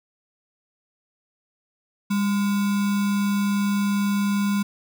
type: tone with sample-and-hold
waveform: sine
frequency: 201.3 Hz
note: G3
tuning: 46 cents sharp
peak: -19 dBFS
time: 2.1-4.63 s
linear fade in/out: 10 ms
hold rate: 1225 Hz
effects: none